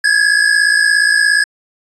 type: tone pair together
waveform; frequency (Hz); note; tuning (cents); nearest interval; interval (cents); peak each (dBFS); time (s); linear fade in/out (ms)
square; 1647.9 / 1705; G#6 / G#6; -14 / +45; minor second; 59; -13; 0.04-1.44; 5
effects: resampled to 24000 Hz